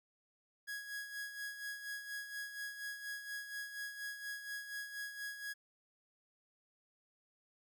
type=tone with tremolo; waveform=45% pulse; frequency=1661.2 Hz; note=G#6; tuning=in tune; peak=-40 dBFS; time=0.67-5.54 s; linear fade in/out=20 ms; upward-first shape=sine; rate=4.2 Hz; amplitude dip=60%; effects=none